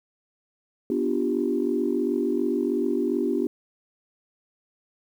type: chord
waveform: sine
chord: G dominant seventh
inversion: first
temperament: equal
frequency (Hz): 246.9 / 293.7 / 349.2 / 392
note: B3 / D4 / F4 / G4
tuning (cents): 0 / 0 / 0 / 0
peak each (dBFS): -27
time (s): 0.9-3.47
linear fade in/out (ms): 2
effects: tanh soft clip ceiling -11 dBFS + 9-bit